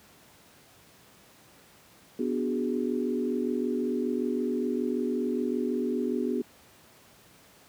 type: chord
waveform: sine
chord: G# half-diminished seventh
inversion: first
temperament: equal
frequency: 246.9 / 293.7 / 370 / 415.3 Hz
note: B3 / D4 / F#4 / G#4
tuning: 0 / 0 / 0 / 0 cents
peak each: -29 / -34 / -32 / -33 dBFS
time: 2.19-6.42 s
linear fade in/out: 5 ms
effects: pink hiss -56 dBFS RMS until 7.68 s + high-pass 100 Hz 12 dB/octave